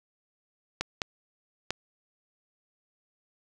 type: clicks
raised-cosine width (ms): 0.2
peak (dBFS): -11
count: 3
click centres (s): 0.81 / 1.018 / 1.706
effects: none